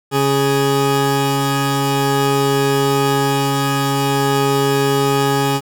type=tone pair together; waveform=20% pulse; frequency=138.59 / 415.3 Hz; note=C#3 / G#4; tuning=0 / 0 cents; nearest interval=octave + perfect fifth; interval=1900 cents; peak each=-12 dBFS; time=0.11-5.61 s; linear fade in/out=50 ms; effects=7-bit